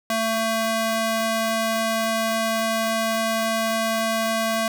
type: tone with high-pass filter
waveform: square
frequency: 224.1 Hz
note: A3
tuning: 32 cents sharp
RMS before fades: -23 dBFS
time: 0.1-4.68 s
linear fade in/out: 2 ms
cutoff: 480 Hz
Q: 0.92
effects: none